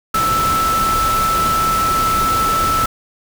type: tone in noise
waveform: sine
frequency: 1318.5 Hz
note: E6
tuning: in tune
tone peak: -14 dBFS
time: 0.14-2.86 s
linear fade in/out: 5 ms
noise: pink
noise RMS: -22 dBFS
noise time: 0.14-2.86 s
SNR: +5 dB
effects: none